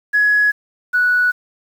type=tone pair in turn; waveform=sine; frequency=1681 / 1473.6 Hz; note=G#6 / F#6; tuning=+20 / -7 cents; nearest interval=major second; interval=227 cents; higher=first; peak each=-10 / -11 dBFS; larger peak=first; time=0.13-0.52 / 0.93-1.32 s; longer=neither; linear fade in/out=20 ms; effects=tanh soft clip ceiling -6 dBFS + 7-bit